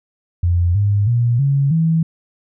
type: tone with pitch steps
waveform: sine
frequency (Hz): 87.2 / 101.92 / 119.12 / 139.22 / 162.72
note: F2 / G#2 / A#2 / C#3 / E3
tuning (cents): -2 / -32 / +38 / +8 / -22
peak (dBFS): -12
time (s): 0.43-2.03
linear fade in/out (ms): 5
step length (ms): 320
effects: none